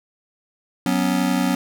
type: chord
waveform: square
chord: F# suspended fourth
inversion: none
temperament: just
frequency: 185 / 246.7 / 277.5 Hz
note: F#3 / B3 / C#4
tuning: 0 / -2 / +2 cents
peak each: -23 dBFS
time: 0.86-1.55 s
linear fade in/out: 2 ms
effects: none